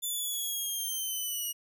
5% pulse linear sweep, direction down, 3520 to 2882 Hz, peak -24 dBFS, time 0.02-1.53 s, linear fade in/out 20 ms, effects none

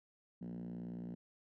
5% pulse tone with band-pass filter, 59 Hz, A#1, 22 cents sharp, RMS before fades -45 dBFS, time 0.41-1.15 s, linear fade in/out 10 ms, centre 200 Hz, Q 8.4, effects none

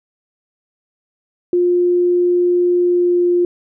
sine tone with pitch glide, 354 to 352 Hz, F4 to F4, +23 to +14 cents, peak -11 dBFS, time 1.53-3.45 s, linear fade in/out 2 ms, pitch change -9 cents, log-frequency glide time 2.78-3.28 s, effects none

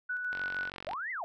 sine tone with tremolo, 1480 Hz, F#6, in tune, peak -31 dBFS, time 0.09-0.7 s, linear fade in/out 10 ms, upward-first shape square, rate 6.4 Hz, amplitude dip 30%
click train, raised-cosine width 0.3 ms, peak -25 dBFS, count 29, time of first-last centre 0.33-0.933 s, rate 46.4 Hz
sine linear two-way sweep, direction up then down, 554.4 to 2093 to 606 Hz, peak -34 dBFS, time 0.87-1.24 s, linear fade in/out 0 ms, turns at 1.11 s
effects none

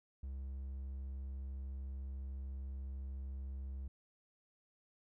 triangle tone, 66.9 Hz, C2, 39 cents sharp, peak -39 dBFS, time 0.23-3.88 s, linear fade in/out 5 ms, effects none

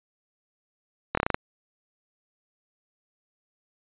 slowing click train, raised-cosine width 0.5 ms, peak -8 dBFS, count 7, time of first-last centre 1.15-1.345 s, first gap 24 ms, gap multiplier 1.12, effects resampled to 8000 Hz

